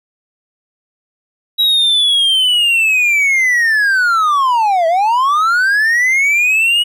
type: linear two-way sweep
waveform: triangle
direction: down then up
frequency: 3875 to 640 to 2920 Hz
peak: -8 dBFS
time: 1.58-6.84 s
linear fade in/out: 20 ms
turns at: 4.87 s
effects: none